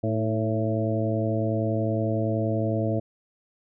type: harmonic tone with a mistuned harmonic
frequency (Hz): 110.7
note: A2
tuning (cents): +11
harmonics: 1 / 2 / 3 / 4 / 5 / 6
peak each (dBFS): -26 / -30 / -30 / -34 / -31 / -31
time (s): 0.03-3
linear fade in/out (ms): 10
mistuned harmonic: 3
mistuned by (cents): -43
effects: none